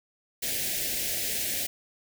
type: band-stop noise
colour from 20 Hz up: white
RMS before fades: -30 dBFS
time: 0.42-1.67 s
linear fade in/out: 10 ms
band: 720 to 1700 Hz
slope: 48 dB/octave
effects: none